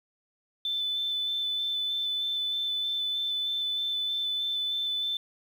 sine tone with vibrato, 3520 Hz, A7, in tune, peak -27 dBFS, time 0.65-5.17 s, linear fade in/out 2 ms, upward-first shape square, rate 3.2 Hz, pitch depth 8 cents each way, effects 9-bit

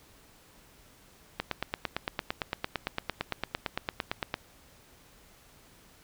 click train, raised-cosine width 0.3 ms, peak -13 dBFS, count 27, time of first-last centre 1.4-4.341 s, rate 8.84 Hz, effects pink hiss -58 dBFS RMS until 6.03 s

